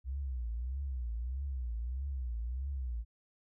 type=tone with vibrato; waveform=sine; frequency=62.7 Hz; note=B1; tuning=27 cents sharp; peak=-34 dBFS; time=0.04-3.05 s; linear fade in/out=50 ms; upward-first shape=triangle; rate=1.6 Hz; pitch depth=210 cents each way; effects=none